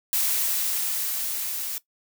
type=noise with level ramp; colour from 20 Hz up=blue; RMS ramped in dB=-23 to -31 dBFS; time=0.13-1.78 s; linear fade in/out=0 ms; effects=noise-tail reverb RT60 0.1 s tail -17 dB re dry